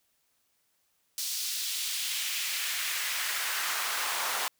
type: noise with high-pass filter sweep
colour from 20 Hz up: pink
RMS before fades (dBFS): -32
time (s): 1.18-4.48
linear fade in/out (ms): 0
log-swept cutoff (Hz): 4800 to 880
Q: 1.3
effects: white hiss -73 dBFS RMS until 4.59 s